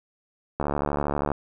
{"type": "click train", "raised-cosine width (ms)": 1, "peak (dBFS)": -11, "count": 53, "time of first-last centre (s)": [0.6, 1.317], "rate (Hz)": 72.5, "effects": []}